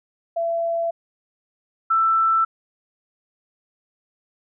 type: tone pair in turn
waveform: sine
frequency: 672 / 1329.3 Hz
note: E5 / E6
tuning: +33 / +14 cents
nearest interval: octave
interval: 1181 cents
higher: second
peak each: -20 / -15 dBFS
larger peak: second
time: 0.36-0.91 / 1.9-2.45 s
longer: neither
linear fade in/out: 10 ms
effects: none